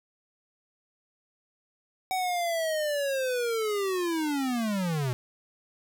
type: linear sweep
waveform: square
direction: down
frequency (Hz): 758 to 119.4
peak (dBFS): -27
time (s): 2.11-5.13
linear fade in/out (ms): 0
effects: none